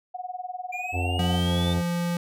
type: tone with tremolo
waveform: sine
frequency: 731 Hz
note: F#5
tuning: 21 cents flat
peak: -28 dBFS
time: 0.14-1.4 s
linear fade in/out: 10 ms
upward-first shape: sine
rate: 20 Hz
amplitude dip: 90%
type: exponential sweep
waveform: triangle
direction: up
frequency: 2378 to 3603 Hz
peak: -30 dBFS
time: 0.72-1.74 s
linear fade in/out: 10 ms
type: harmonic tone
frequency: 87.9 Hz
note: F2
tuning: 12 cents sharp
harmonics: 1 / 3 / 4 / 5 / 6 / 7 / 8 / 9 / 10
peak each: -25 / -35 / -37 / -39 / -41 / -42 / -43 / -44 / -45 dBFS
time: 0.92-1.83 s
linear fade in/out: 50 ms
type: tone with pitch glide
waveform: square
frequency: 175.9 to 173.08 Hz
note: F3 to F3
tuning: +13 to -15 cents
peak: -25 dBFS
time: 1.19-2.17 s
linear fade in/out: 2 ms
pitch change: -28 cents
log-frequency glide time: 1.32-1.64 s
effects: none